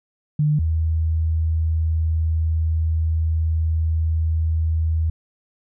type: tone pair in turn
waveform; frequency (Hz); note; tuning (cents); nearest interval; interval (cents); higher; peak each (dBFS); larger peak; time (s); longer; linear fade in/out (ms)
sine; 150 / 80.31; D3 / E2; +37 / -45; major seventh; 1082; first; -15 / -17; first; 0.39-0.59 / 0.59-5.1; second; 5
effects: none